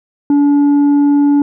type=tone with tanh clipping; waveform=sine; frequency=287.2 Hz; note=D4; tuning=39 cents flat; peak=-8 dBFS; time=0.3-1.42 s; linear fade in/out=2 ms; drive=4 dB; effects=none